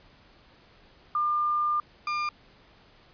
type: tone pair in turn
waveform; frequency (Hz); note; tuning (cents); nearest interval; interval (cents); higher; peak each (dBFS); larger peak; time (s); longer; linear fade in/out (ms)
sine / 35% pulse; 1200 / 1200; D6 / D6; +37 / +37; unison; 0; neither; -23 / -25; first; 1.15-1.8 / 2.07-2.29; first; 2
effects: pink hiss -57 dBFS RMS until 3.13 s + resampled to 11025 Hz